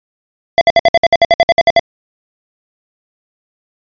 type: tone bursts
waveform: square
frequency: 677 Hz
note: E5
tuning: 46 cents sharp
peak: -5 dBFS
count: 14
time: 0.58-1.794 s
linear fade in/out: 0 ms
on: 31 ms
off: 60 ms
effects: resampled to 11025 Hz